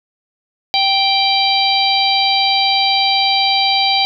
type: harmonic tone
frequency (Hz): 784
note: G5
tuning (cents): 0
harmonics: 1 / 3 / 4 / 5 / 6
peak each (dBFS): -16 / -20 / -20 / -17 / -19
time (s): 0.74-4.05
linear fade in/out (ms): 0
effects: none